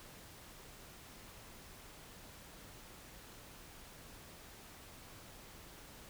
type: silence
effects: pink hiss -55 dBFS RMS until 6.09 s